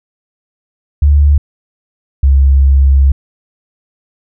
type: tone pair in turn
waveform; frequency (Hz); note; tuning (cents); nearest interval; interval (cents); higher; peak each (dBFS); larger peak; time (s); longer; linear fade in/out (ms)
sine; 72.5 / 68.14; D2 / C#2; -22 / -29; minor second; 107; first; -4; neither; 1.02-1.38 / 2.23-3.12; second; 5
effects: none